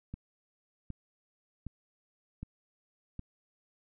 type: click train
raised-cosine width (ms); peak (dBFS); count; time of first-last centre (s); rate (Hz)
5; -27; 5; 0.14-3.193; 1.31
effects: none